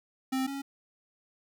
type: tone pair in turn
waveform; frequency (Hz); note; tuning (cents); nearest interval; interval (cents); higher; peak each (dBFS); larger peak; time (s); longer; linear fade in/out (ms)
square; 262.9 / 276.1; C4 / C#4; +8 / -7; minor second; 85; second; -28 / -35; first; 0.32-0.47 / 0.47-0.62; neither; 10
effects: none